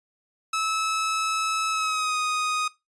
sawtooth tone with pitch glide, 1300 to 1245.6 Hz, E6 to D#6, -24 to +2 cents, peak -20 dBFS, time 0.53-2.68 s, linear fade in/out 5 ms, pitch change -74 cents, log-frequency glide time 1.7-2.17 s, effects noise-tail reverb RT60 0.2 s tail -19 dB re dry + resampled to 22050 Hz

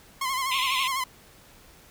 sawtooth tone with vibrato, 1052 Hz, C6, 9 cents sharp, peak -22 dBFS, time 0.21-1.04 s, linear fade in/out 5 ms, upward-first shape sine, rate 12 Hz, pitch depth 70 cents each way
pink band-pass noise, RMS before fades -29 dBFS, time 0.51-0.88 s, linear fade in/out 10 ms, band 2300 to 3800 Hz, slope 96 dB/octave
effects pink hiss -53 dBFS RMS until 1.9 s

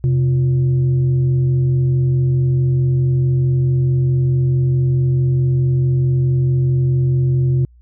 sine tone with frequency modulation, 130.81 Hz, C3, in tune, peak -12 dBFS, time 0.04-7.65 s, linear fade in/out 0 ms, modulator 217 Hz, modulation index 0.34, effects added 60 Hz sine -44 dBFS peak until 7.81 s

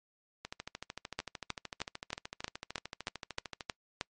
two click trains, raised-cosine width 0.2 ms, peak -16 / -22 dBFS, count 10 / 43, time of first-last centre 1.19-4.011 / 0.45-3.608 s, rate 3.19 / 13.3 Hz, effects noise-tail reverb RT60 0.1 s tail -24 dB re dry + MP3 48 kbps

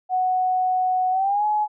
sine tone with pitch glide, 740 to 845.1 Hz, F#5 to G#5, 0 to +30 cents, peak -18 dBFS, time 0.09-1.68 s, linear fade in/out 50 ms, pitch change +230 cents, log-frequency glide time 1.11-1.45 s, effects none

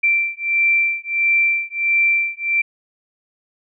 sine beating tone pair, 2349 / 2350.5 Hz, D7 / D7, 0 / +1 cents, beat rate 1.5 Hz, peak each -18 dBFS, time 0.03-2.62 s, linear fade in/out 10 ms, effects none

